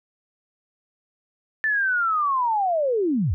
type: linear sweep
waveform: sine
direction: down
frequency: 1775 to 65.7 Hz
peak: -19 dBFS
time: 1.64-3.34 s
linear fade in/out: 0 ms
effects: none